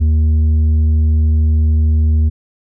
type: tone with tanh clipping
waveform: sine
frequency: 77.78 Hz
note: D#2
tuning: in tune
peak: -10 dBFS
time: 0-2.3 s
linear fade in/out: 20 ms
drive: 5 dB
effects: none